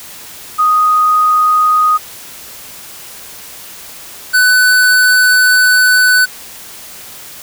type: tone pair in turn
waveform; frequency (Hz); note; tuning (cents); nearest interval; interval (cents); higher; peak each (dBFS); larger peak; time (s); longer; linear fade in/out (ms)
sine / square; 1244.5 / 1499.2; D#6 / F#6; 0 / +22; minor third; 322; second; -7; neither; 0.58-1.98 / 4.33-6.26; second; 20
effects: white hiss -32 dBFS RMS until 7.42 s